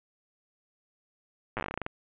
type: slowing click train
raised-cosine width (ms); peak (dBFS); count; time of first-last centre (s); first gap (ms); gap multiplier
0.5; -17; 14; 1.57-1.864; 8; 1.16
effects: resampled to 8000 Hz + 8-bit